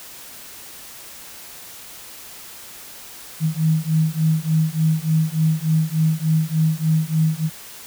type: beating tone pair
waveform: sine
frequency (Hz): 157 / 160.4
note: D#3 / E3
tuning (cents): +16 / -47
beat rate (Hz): 3.4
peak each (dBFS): -19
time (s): 3.4-7.5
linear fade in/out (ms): 50
effects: white hiss -39 dBFS RMS until 7.86 s